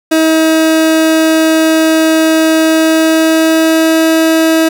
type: tone with pitch glide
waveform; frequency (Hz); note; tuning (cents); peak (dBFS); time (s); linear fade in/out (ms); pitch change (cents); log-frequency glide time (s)
30% pulse; 319.3 to 322.5; D#4 to E4; +45 to -38; -4; 0.11-4.69; 10; +17; 2.58-4.07
effects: none